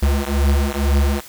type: beating tone pair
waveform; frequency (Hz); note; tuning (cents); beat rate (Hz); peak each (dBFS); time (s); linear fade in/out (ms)
square; 69.3 / 71.4; C#2 / D2; 0 / -48; 2.1; -18 / -19; 0.02-1.21; 10
effects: white hiss -40 dBFS RMS until 1.28 s